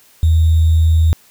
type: tone with sample-and-hold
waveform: sine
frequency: 80.9 Hz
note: E2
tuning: 32 cents flat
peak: -8 dBFS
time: 0.23-1.13 s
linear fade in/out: 0 ms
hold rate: 3675 Hz
effects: white hiss -49 dBFS RMS until 1.3 s